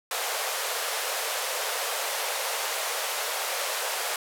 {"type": "band-pass noise", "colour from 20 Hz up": "pink", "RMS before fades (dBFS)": -30, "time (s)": [0.11, 4.16], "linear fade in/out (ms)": 2, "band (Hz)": [470, 15000], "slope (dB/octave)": 48, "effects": []}